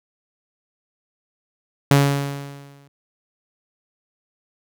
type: tone with exponential decay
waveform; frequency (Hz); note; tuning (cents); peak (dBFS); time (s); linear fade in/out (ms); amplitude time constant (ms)
sawtooth; 140.7; C#3; +26; -6; 1.91-2.88; 2; 210
effects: none